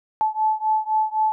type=beating tone pair; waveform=sine; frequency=866 / 869.9 Hz; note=A5 / A5; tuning=-28 / -20 cents; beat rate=3.9 Hz; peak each=-21 / -22 dBFS; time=0.21-1.32 s; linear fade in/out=0 ms; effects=none